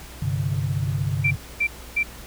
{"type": "chord", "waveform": "sine", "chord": "G suspended fourth", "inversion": "none", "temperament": "just", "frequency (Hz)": [98, 130.67, 147], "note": ["G2", "C3", "D3"], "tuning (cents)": [0, -2, 2], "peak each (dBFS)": -26, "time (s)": [0.22, 1.36], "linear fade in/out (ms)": 5}
{"type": "tone bursts", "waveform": "sine", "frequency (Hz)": 2349, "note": "D7", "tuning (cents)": 0, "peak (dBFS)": -18, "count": 3, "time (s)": [1.24, 2.033], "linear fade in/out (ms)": 10, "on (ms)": 71, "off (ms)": 290}
{"effects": ["added 60 Hz sine -42 dBFS peak until 2.26 s", "pink hiss -42 dBFS RMS until 2.26 s"]}